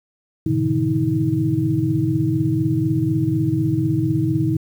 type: tone cluster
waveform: sine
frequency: 103.4 / 122.9 / 147 / 162.9 / 318.7 Hz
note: G#2 / B2 / D3 / E3 / D#4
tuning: -7 / -8 / +2 / -20 / +42 cents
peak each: -27 / -22 / -23 / -26 / -20 dBFS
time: 0.46-4.57 s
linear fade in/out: 5 ms
effects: 8-bit